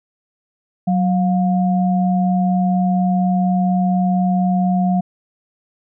sine tone pair together, 185.79 / 710 Hz, F#3 / F5, +7 / +28 cents, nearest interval octave + major seventh, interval 2321 cents, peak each -14 / -21 dBFS, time 0.87-5.01 s, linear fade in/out 10 ms, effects none

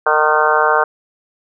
harmonic tone with a mistuned harmonic, 153 Hz, D#3, 29 cents flat, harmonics 3 / 4 / 5 / 6 / 7 / 8 / 9 / 10, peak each -19 / -19 / -19 / -19 / -19 / -19 / -19 / -19 dBFS, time 0.06-0.84 s, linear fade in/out 5 ms, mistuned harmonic 9, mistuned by +18 cents, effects none

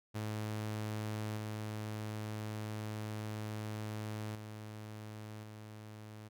sawtooth tone with level steps, 107.3 Hz, A2, 43 cents flat, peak -33 / -35 / -41 / -44 dBFS, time 0.14-6.29 s, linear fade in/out 20 ms, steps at 1.37 / 4.35 / 5.43 s, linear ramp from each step 5 ms, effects none

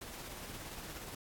pink noise with tremolo, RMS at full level -45 dBFS, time 0.01-1.15 s, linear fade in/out 5 ms, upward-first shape triangle, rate 17 Hz, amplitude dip 35%, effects AAC 64 kbps

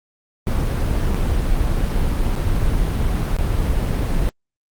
brown noise with dropouts, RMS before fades -18 dBFS, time 0.47-4.29 s, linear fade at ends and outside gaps 0 ms, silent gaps 1.14-1.145 / 2.353-2.362 / 3.365-3.387 s, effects Opus 32 kbps

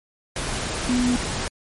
sine tone in noise, 246.9 Hz, B3, in tune, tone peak -18 dBFS, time 0.89-1.16 s, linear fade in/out 2 ms, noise pink, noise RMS -27 dBFS, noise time 0.36-1.48 s, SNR +6 dB, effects MP3 48 kbps

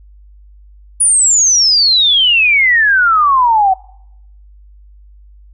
sine exponential sweep, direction down, 9840 to 740 Hz, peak -7 dBFS, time 1-3.74 s, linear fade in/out 10 ms, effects noise-tail reverb RT60 0.8 s tail -25 dB re dry + added 50 Hz sine -38 dBFS peak until 5.53 s

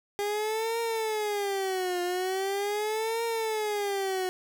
30% pulse tone with vibrato, 404.9 Hz, G#4, 44 cents flat, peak -25 dBFS, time 0.19-4.29 s, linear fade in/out 0 ms, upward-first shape triangle, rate 0.41 Hz, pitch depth 240 cents each way, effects none

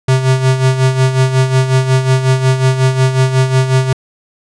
square tone with tremolo, 130.81 Hz, C3, in tune, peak -7 dBFS, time 0.08-3.93 s, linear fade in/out 5 ms, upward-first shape sine, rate 5.5 Hz, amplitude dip 65%, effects resampled to 22050 Hz

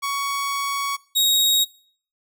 sawtooth tone pair in turn, 1119 / 3777 Hz, C#6 / A#7, +16 / +22 cents, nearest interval octave + major sixth, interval 2106 cents, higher second, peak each -19 / -13 dBFS, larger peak second, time 0.02-0.97 / 1.15-1.65 s, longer first, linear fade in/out 20 ms, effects noise-tail reverb RT60 0.5 s tail -21 dB re dry

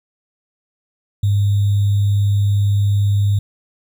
sine tone with sample-and-hold, 101.2 Hz, G#2, 44 cents flat, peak -12 dBFS, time 1.23-3.39 s, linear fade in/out 5 ms, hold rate 3675 Hz, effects none

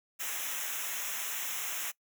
white noise with comb filter, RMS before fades -36 dBFS, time 0.19-1.92 s, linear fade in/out 20 ms, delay 0.22 ms, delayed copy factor -0.95, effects noise-tail reverb RT60 0.1 s tail -22 dB re dry

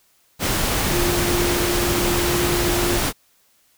sine tone in noise, 350 Hz, F4, 4 cents sharp, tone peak -22 dBFS, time 0.89-3.01 s, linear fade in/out 50 ms, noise pink, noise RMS -21 dBFS, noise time 0.39-3.13 s, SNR -4 dB, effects white hiss -60 dBFS RMS until 3.77 s

